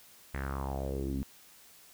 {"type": "tone with low-pass filter sweep", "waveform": "sawtooth", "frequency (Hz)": 67.9, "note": "C#2", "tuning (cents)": -35, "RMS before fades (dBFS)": -35, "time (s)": [0.34, 1.23], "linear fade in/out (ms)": 0, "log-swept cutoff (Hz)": [2000, 230], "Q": 4.3, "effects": ["white hiss -57 dBFS RMS until 1.93 s"]}